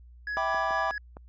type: tone with tremolo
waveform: triangle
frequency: 1678 Hz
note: G#6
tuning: 17 cents sharp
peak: -28 dBFS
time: 0.27-0.98 s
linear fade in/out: 2 ms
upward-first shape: sine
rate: 4.4 Hz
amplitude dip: 40%
type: chord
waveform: triangle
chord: E minor seventh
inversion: none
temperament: equal with one note detuned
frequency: 653.2 / 784 / 987.8 / 1174.7 Hz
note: E5 / G5 / B5 / D6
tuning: -16 / 0 / 0 / 0 cents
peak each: -30 dBFS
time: 0.37-0.91 s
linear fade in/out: 0 ms
type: clicks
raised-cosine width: 1 ms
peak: -29 dBFS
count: 3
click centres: 0.546 / 0.708 / 1.169 s
effects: added 60 Hz sine -48 dBFS peak until 1.28 s + resampled to 16000 Hz